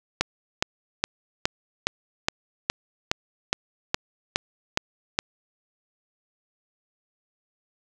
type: click train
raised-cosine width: 0.2 ms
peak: -3 dBFS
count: 13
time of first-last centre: 0.21-5.189 s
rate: 2.41 Hz
effects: none